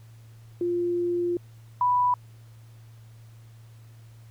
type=tone pair in turn; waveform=sine; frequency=349.2 / 987.7 Hz; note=F4 / B5; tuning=0 / 0 cents; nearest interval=octave + tritone; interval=1800 cents; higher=second; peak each=-23 / -19 dBFS; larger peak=second; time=0.61-1.37 / 1.81-2.14 s; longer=first; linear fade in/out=2 ms; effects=added 113 Hz sine -46 dBFS peak until 4.3 s + pink hiss -61 dBFS RMS until 4.3 s